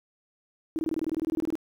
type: tone bursts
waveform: sine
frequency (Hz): 319.5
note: D#4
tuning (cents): +46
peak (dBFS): -25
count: 16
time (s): 0.76-1.554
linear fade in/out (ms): 0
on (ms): 29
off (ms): 22
effects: 10-bit